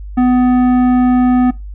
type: tone with tanh clipping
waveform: triangle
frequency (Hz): 250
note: B3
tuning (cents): +21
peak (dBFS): -10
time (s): 0.17-1.51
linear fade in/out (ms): 10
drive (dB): 16
effects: noise-tail reverb RT60 0.2 s tail -19 dB re dry + added 50 Hz sine -25 dBFS peak until 1.74 s